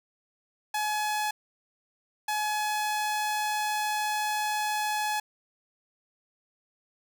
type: tone bursts at uneven times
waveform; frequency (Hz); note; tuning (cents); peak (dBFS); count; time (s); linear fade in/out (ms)
sawtooth; 847; G#5; +34; -23; 2; 0.74-1.31 / 2.28-5.2; 5
effects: none